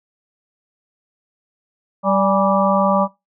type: harmonic tone with a mistuned harmonic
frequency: 194.8 Hz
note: G3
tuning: 11 cents flat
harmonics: 1 / 3 / 4 / 5 / 6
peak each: -19 / -17 / -22 / -22 / -20 dBFS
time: 2.03-3.08 s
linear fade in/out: 50 ms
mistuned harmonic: 4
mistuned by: +89 cents
effects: noise-tail reverb RT60 0.2 s tail -19 dB re dry